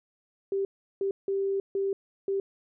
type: tone bursts at uneven times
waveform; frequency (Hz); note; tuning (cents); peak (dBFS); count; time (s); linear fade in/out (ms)
sine; 392; G4; 0; -25; 5; 0.52-0.65 / 1.01-1.11 / 1.28-1.6 / 1.75-1.93 / 2.28-2.4; 2
effects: none